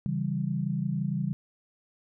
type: chord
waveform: sine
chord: C# diminished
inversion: none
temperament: equal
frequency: 138.59 / 164.81 / 196 Hz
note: C#3 / E3 / G3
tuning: 0 / 0 / 0 cents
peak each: -31 dBFS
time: 0.06-1.33 s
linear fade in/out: 0 ms
effects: none